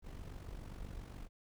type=noise with amplitude modulation; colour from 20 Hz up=brown; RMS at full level=-44 dBFS; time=0.02-1.29 s; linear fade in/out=50 ms; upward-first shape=sine; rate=47.4 Hz; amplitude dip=65%; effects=none